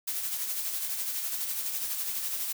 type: noise with tremolo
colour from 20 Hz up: blue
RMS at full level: -31 dBFS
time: 0.07-2.53 s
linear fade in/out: 10 ms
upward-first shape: sine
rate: 12 Hz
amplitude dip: 40%
effects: none